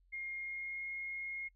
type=tone with pitch glide; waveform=sine; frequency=2132 to 2149 Hz; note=C7 to C7; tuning=+32 to +46 cents; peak=-39 dBFS; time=0.12-1.49 s; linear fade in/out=20 ms; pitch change=+14 cents; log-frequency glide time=0.34-0.87 s; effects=noise-tail reverb RT60 0.1 s tail -26 dB re dry + added 44 Hz sine -66 dBFS peak until 1.55 s